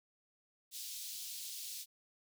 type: high-pass noise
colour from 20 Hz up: pink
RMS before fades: -45 dBFS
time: 0.71-1.86 s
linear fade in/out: 50 ms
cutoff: 3600 Hz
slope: 24 dB/octave
effects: none